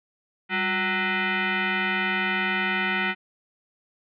sine tone with frequency modulation, 196.6 Hz, G3, 5 cents sharp, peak -22 dBFS, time 0.49-3.15 s, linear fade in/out 50 ms, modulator 559 Hz, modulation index 4.5, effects none

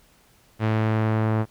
sawtooth tone with low-pass filter sweep, 109.7 Hz, A2, 5 cents flat, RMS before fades -22 dBFS, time 0.59-1.46 s, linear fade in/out 50 ms, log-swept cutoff 2500 to 1300 Hz, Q 0.93, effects pink hiss -58 dBFS RMS until 1.5 s

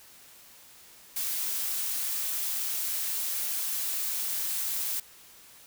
blue noise, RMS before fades -31 dBFS, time 1.16-5 s, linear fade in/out 5 ms, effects white hiss -53 dBFS RMS until 5.66 s

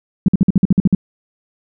sine tone bursts, 188.8 Hz, F#3, 35 cents sharp, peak -6 dBFS, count 10, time 0.26-0.949 s, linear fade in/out 2 ms, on 23 ms, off 51 ms, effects none

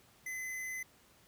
square tone, 2032 Hz, B6, 49 cents sharp, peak -39 dBFS, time 0.26-0.83 s, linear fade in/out 5 ms, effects pink hiss -64 dBFS RMS until 1.27 s + high-pass 60 Hz 12 dB/octave

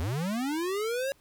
square linear sweep, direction up, 74.5 to 557 Hz, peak -29 dBFS, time 0-1.12 s, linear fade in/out 0 ms, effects pink hiss -64 dBFS RMS until 1.2 s

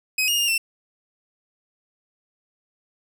sawtooth tone with pitch steps, 2529 / 2848 / 2819 / 2691 Hz, D#7 / F7 / F7 / E7, +28 / +33 / +16 / +35 cents, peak -16 dBFS, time 0.18-0.58 s, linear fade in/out 5 ms, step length 100 ms, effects none

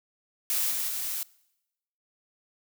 blue noise with level steps, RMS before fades -27 / -30 / -32 dBFS, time 0.5-1.23 s, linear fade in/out 0 ms, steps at 0.71 / 0.88 s, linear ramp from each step 2 ms, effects noise-tail reverb RT60 0.9 s tail -23 dB re dry

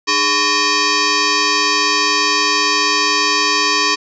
sine tone with frequency modulation, 1727 Hz, A6, 33 cents flat, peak -12 dBFS, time 0.07-3.96 s, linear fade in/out 20 ms, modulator 713 Hz, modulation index 5.7, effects none

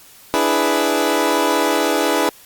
20% pulse chord, E dominant seventh, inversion third, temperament equal, 293.7 / 329.6 / 415.3 / 493.9 Hz, D4 / E4 / G#4 / B4, 0 / 0 / 0 / 0 cents, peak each -16 dBFS, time 0.34-2.29 s, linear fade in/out 0 ms, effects white hiss -45 dBFS RMS until 2.45 s + Opus 48 kbps

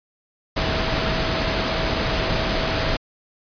sine tone in noise, 647 Hz, E5, 32 cents flat, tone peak -30 dBFS, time 0.56-2.97 s, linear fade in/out 10 ms, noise pink, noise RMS -22 dBFS, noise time 0.56-2.97 s, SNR -11 dB, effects resampled to 11025 Hz

